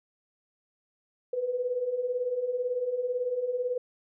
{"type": "beating tone pair", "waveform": "sine", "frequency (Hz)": [481.1, 499.1], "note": ["B4", "B4"], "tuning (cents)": [-45, 18], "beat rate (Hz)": 18, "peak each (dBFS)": [-34, -28], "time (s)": [1.33, 3.78], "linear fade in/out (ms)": 5, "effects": []}